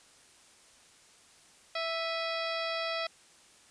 harmonic tone with a mistuned harmonic, 659.3 Hz, E5, in tune, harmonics 1 / 2 / 3 / 4 / 5 / 6 / 7 / 8, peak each -35 / -38 / -40 / -41 / -42 / -43 / -43 / -44 dBFS, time 1.75-3.07 s, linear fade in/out 5 ms, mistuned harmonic 4, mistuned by -94 cents, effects white hiss -59 dBFS RMS until 3.7 s + resampled to 22050 Hz

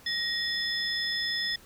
sine tone cluster, 1881 / 3469 / 5150 Hz, A#6 / A7 / E8, +15 / -25 / -41 cents, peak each -31 dBFS, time 0.06-1.56 s, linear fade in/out 5 ms, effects tanh soft clip ceiling -21 dBFS + pink hiss -54 dBFS RMS until 1.65 s

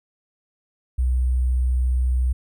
sine tone with sample-and-hold, 62.9 Hz, B1, 32 cents sharp, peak -17 dBFS, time 0.98-2.33 s, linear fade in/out 10 ms, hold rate 8820 Hz, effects none

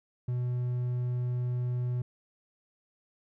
triangle tone, 123.47 Hz, B2, in tune, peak -26 dBFS, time 0.28-2.02 s, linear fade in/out 5 ms, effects none

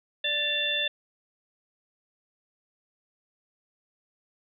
harmonic tone with a mistuned harmonic, 587.3 Hz, D5, in tune, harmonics 1 / 3 / 5 / 6, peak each -36 / -32 / -31 / -27 dBFS, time 0.24-0.88 s, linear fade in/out 5 ms, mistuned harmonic 5, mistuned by -120 cents, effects none

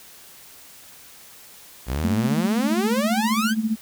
sawtooth exponential sweep, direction up, 58.2 to 1661.2 Hz, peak -19 dBFS, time 1.86-3.55 s, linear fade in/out 50 ms
sine tone with tremolo, 220 Hz, A3, in tune, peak -17 dBFS, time 2.04-3.76 s, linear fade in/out 10 ms, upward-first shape sine, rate 15 Hz, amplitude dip 75%
effects white hiss -46 dBFS RMS until 3.81 s

